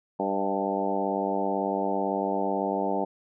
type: harmonic tone with a mistuned harmonic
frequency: 98 Hz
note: G2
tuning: in tune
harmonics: 2 / 3 / 4 / 5 / 6 / 7 / 8 / 9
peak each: -33 / -33 / -33 / -33 / -33 / -33 / -33 / -33 dBFS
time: 0.19-3.05 s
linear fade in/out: 10 ms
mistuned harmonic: 6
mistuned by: +30 cents
effects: none